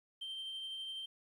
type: tone with tremolo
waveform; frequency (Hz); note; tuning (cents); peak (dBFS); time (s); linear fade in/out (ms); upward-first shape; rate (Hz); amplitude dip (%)
sine; 3136; G7; 0; -37; 0.21-1.06; 10; triangle; 12; 35
effects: tanh soft clip ceiling -39 dBFS + 12-bit